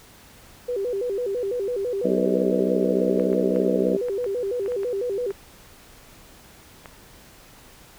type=tone with vibrato; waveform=sine; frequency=440 Hz; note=A4; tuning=in tune; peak=-23 dBFS; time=0.68-5.32 s; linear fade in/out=10 ms; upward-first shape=square; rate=6 Hz; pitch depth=190 cents each way
type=harmonic tone; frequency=63.4 Hz; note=B1; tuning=46 cents sharp; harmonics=3 / 4 / 5 / 6 / 7 / 8 / 9 / 10; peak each=-26 / -27 / -28 / -29 / -29 / -30 / -31 / -31 dBFS; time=2.04-3.97 s; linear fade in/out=10 ms
type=clicks; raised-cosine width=0.5 ms; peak=-24 dBFS; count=10; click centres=3.197 / 3.33 / 3.561 / 4.085 / 4.243 / 4.661 / 4.72 / 4.833 / 5.306 / 6.858 s
effects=pink hiss -49 dBFS RMS until 7.98 s